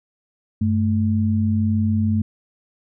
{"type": "tone pair together", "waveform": "sine", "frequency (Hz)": [96.6, 218.3], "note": ["G2", "A3"], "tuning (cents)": [-25, -13], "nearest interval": "octave + major second", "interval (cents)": 1412, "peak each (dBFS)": -19, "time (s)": [0.61, 2.22], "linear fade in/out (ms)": 5, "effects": []}